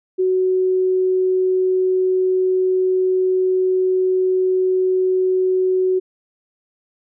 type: tone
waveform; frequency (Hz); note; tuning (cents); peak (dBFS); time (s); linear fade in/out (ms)
sine; 372; F#4; +9; -14; 0.18-6; 20
effects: none